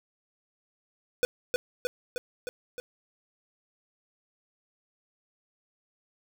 square tone with echo, 494.6 Hz, B4, 3 cents sharp, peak -21 dBFS, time 1.23-1.25 s, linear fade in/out 0 ms, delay 310 ms, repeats 5, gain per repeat -3 dB, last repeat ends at 2.8 s, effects none

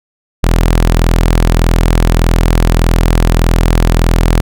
sawtooth tone, 41.67 Hz, E1, 19 cents sharp, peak -3 dBFS, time 0.43-4.41 s, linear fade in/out 10 ms, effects none

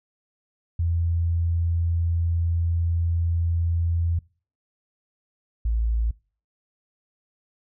sine tone pair in turn, 84.4 / 56.33 Hz, E2 / A1, +41 / +41 cents, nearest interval perfect fifth, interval 700 cents, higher first, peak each -20 dBFS, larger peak neither, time 0.79-4.19 / 5.65-6.11 s, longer first, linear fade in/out 5 ms, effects noise-tail reverb RT60 0.4 s tail -24 dB re dry

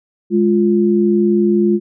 sine tone pair together, 207.6 / 349.2 Hz, G#3 / F4, 0 / 0 cents, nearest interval major sixth, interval 900 cents, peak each -13 dBFS, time 0.3-1.8 s, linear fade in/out 50 ms, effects none

